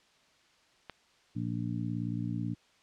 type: click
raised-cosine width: 0.3 ms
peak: -25 dBFS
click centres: 0.897 s
type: harmonic tone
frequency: 58.27 Hz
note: A#1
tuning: in tune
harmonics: 2 / 3 / 4 / 5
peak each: -35 / -37 / -38 / -39 dBFS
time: 1.35-2.55 s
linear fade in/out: 20 ms
effects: white hiss -65 dBFS RMS until 2.82 s + low-pass 5000 Hz 12 dB/octave